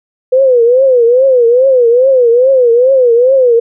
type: tone with vibrato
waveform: sine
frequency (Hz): 500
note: B4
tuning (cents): +21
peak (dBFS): -4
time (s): 0.32-3.6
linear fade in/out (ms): 10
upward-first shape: triangle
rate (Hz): 2.4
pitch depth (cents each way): 160
effects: none